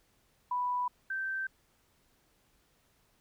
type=tone pair in turn; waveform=sine; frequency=987.8 / 1557 Hz; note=B5 / G6; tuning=0 / -12 cents; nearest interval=minor sixth; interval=788 cents; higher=second; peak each=-29 / -32 dBFS; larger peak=first; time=0.51-0.88 / 1.1-1.47 s; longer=neither; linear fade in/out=5 ms; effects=pink hiss -70 dBFS RMS until 3.2 s